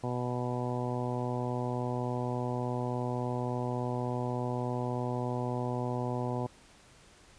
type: harmonic tone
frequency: 123.47 Hz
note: B2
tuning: in tune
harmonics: 1 / 2 / 3 / 4 / 5 / 6 / 7 / 8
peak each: -34 / -37 / -39 / -40 / -41 / -42 / -42 / -43 dBFS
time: 0.03-6.47 s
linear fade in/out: 10 ms
effects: pink hiss -58 dBFS RMS until 7.38 s + resampled to 22050 Hz